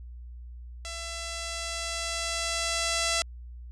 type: tone with level ramp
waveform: 5% pulse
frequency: 670 Hz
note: E5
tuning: 28 cents sharp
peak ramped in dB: -25 to -13 dBFS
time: 0.85-3.22 s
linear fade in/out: 0 ms
effects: added 60 Hz sine -40 dBFS peak until 3.71 s + resampled to 22050 Hz